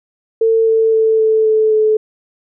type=tone with pitch steps; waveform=sine; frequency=450 / 446.4 / 442.8 / 439.2 / 435.7 / 432.2 Hz; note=A4 / A4 / A4 / A4 / A4 / A4; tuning=+39 / +25 / +11 / -3 / -17 / -31 cents; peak=-9 dBFS; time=0.41-1.97 s; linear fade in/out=5 ms; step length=260 ms; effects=none